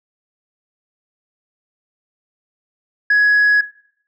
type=tone; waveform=sine; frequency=1675 Hz; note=G#6; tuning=14 cents sharp; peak=-8 dBFS; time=3.1-3.61 s; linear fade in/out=5 ms; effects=noise-tail reverb RT60 0.6 s tail -18 dB re dry + tanh soft clip ceiling -8 dBFS